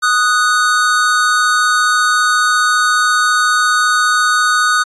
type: tone pair together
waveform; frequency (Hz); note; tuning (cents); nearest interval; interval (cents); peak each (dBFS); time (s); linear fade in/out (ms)
square; 1244.5 / 1479.1; D#6 / F#6; 0 / -1; minor third; 299; -14; 0.02-4.84; 20
effects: resampled to 22050 Hz